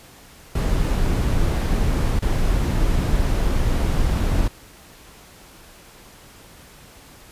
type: noise with dropouts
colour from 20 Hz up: brown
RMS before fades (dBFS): -19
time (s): 0.55-4.48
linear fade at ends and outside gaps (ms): 5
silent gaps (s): 2.192-2.221
effects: pink hiss -46 dBFS RMS until 7.31 s + resampled to 32000 Hz